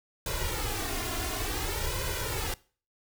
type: noise with flanger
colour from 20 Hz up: pink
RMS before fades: -32 dBFS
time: 0.26-2.54 s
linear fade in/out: 2 ms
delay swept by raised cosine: 2 to 2.89 ms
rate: 0.56 Hz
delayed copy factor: +0.85
effects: noise-tail reverb RT60 0.4 s tail -21 dB re dry